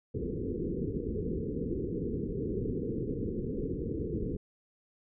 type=low-pass noise; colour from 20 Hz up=white; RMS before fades=-34 dBFS; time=0.14-4.37 s; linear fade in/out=10 ms; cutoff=470 Hz; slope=96 dB/octave; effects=none